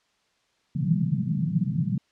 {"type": "band-pass noise", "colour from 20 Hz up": "white", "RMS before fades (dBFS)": -25, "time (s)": [0.75, 1.98], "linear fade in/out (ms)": 5, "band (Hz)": [130, 190], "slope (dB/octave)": 48, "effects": ["white hiss -68 dBFS RMS until 2.11 s", "low-pass 5000 Hz 12 dB/octave"]}